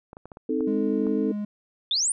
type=clicks; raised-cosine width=1 ms; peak=-27 dBFS; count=7; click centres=0.131 / 0.169 / 0.256 / 0.318 / 0.371 / 0.607 / 1.068 s
type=chord; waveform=sine; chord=A diminished; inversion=first; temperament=equal with one note detuned; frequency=260 / 311.1 / 440 Hz; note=C4 / Eb4 / A4; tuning=-11 / 0 / 0 cents; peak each=-27 dBFS; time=0.49-1.32 s; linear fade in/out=5 ms
type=tone; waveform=triangle; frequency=207.7 Hz; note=G#3; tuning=in tune; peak=-25 dBFS; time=0.67-1.45 s; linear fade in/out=5 ms
type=exponential sweep; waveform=sine; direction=up; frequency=3404 to 9800 Hz; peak=-21 dBFS; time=1.91-2.12 s; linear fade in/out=2 ms
effects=none